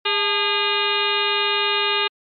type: harmonic tone with a mistuned harmonic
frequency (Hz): 408.1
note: G#4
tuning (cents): -30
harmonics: 1 / 2 / 3 / 4 / 5 / 6 / 7 / 8 / 9 / 10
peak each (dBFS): -26 / -28 / -26 / -29 / -30 / -26 / -24 / -32 / -25 / -32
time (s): 0.05-2.08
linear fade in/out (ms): 10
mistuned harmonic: 2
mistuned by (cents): +120
effects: MP3 48 kbps